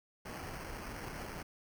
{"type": "noise with sample-and-hold", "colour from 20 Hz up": "pink", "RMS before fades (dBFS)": -44, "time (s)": [0.25, 1.43], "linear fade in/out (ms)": 10, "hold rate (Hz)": 3675, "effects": []}